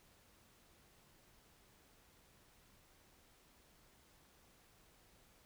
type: silence
effects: pink hiss -68 dBFS RMS until 5.45 s

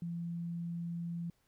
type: tone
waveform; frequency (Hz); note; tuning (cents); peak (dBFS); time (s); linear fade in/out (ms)
sine; 170.2; F3; -44; -36; 0.02-1.3; 2
effects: pink hiss -75 dBFS RMS until 1.47 s

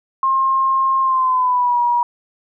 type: tone with pitch glide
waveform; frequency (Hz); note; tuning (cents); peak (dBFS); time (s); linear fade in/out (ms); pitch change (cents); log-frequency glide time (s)
sine; 1066 to 960.7; C6 to B5; +32 to -48; -13; 0.23-2.03; 2; -180; 1.01-1.8
effects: none

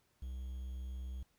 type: tone with quantisation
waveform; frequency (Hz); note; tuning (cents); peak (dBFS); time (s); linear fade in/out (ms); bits
triangle; 64; C2; -38; -38; 0.22-1.23; 5; 11
effects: pink hiss -75 dBFS RMS until 1.38 s

